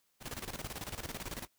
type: noise with tremolo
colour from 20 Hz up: pink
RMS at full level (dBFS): -40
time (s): 0.2-1.48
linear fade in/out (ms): 50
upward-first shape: square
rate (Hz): 18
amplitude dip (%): 75
effects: white hiss -75 dBFS RMS until 1.58 s